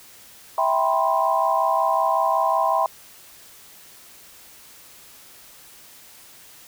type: chord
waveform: sine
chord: C major seventh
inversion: first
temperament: just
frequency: 654.1 / 784.9 / 981.1 / 1046.5 Hz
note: E5 / G5 / B5 / C6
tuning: -14 / +2 / -12 / 0 cents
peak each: -23 dBFS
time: 0.58-2.86 s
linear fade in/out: 2 ms
effects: white hiss -47 dBFS RMS until 6.67 s